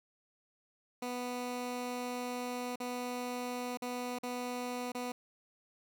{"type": "tone with dropouts", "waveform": "15% pulse", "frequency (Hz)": 246.9, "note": "B3", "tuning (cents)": 0, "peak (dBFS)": -30, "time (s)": [1.02, 5.12], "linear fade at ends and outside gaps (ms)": 5, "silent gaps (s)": [[2.758, 2.801], [3.773, 3.82], [4.187, 4.232], [4.92, 4.948]], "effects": []}